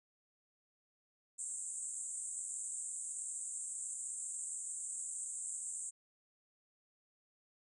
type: band-pass noise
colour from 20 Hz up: pink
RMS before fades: -43 dBFS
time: 1.38-5.91 s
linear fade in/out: 20 ms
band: 7300 to 8900 Hz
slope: 96 dB/octave
effects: none